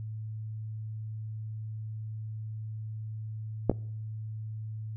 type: clicks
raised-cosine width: 2 ms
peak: -8 / -20 dBFS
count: 2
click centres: 3.697 / 3.714 s
effects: noise-tail reverb RT60 0.7 s tail -25 dB re dry + added 109 Hz sine -35 dBFS peak until 4.96 s